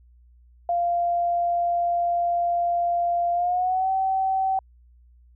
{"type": "tone with pitch glide", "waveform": "sine", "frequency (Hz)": [694, 765.6], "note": ["F5", "G5"], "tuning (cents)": [-11, -41], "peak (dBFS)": -20, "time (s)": [0.69, 4.59], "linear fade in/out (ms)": 2, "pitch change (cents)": 170, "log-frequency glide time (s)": [3.33, 3.9], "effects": ["added 60 Hz sine -51 dBFS peak until 5.35 s"]}